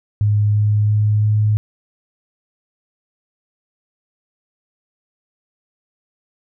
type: tone with pitch steps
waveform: sine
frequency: 104.4 / 105.07 / 105.74 / 106.41 Hz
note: G#2 / G#2 / G#2 / G#2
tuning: +10 / +21 / +32 / +43 cents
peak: -12 dBFS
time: 0.21-1.57 s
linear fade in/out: 0 ms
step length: 340 ms
effects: none